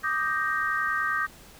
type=chord; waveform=sine; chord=Eb major seventh; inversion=third; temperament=equal; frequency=1174.7 / 1244.5 / 1568 / 1864.7 Hz; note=D6 / Eb6 / G6 / Bb6; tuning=0 / 0 / 0 / 0 cents; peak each=-32 / -30 / -28 / -30 dBFS; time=0.03-1.27 s; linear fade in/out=20 ms; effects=pink hiss -50 dBFS RMS until 1.59 s